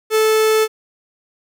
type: tone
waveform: 45% pulse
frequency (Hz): 436.6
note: A4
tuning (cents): -13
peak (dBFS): -12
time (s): 0.1-0.68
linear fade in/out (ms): 50
effects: none